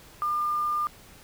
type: tone with quantisation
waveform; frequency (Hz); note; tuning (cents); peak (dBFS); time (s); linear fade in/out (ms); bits
sine; 1203; D6; +41; -24; 0.22-0.87; 0; 8
effects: pink hiss -51 dBFS RMS until 1.23 s